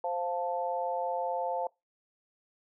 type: chord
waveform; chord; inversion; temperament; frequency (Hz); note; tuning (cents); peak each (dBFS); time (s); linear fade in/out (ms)
sine; F major; second; equal; 523.3 / 698.5 / 880; C5 / F5 / A5; 0 / 0 / 0; -34; 0.04-1.67; 2
effects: noise-tail reverb RT60 0.2 s tail -23 dB re dry